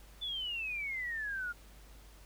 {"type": "exponential sweep", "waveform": "sine", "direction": "down", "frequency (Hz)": [3520, 1396.9], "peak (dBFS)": -35, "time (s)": [0.21, 1.53], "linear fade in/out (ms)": 20, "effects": ["added 50 Hz sine -54 dBFS peak until 2.25 s", "pink hiss -60 dBFS RMS until 2.25 s"]}